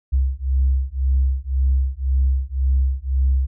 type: beating tone pair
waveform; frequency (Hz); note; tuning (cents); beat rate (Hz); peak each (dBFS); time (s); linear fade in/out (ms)
sine; 65.41 / 67.31; C2 / C2; 0 / +50; 1.9; -18; 0.12-3.47; 20
effects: tanh soft clip ceiling -10 dBFS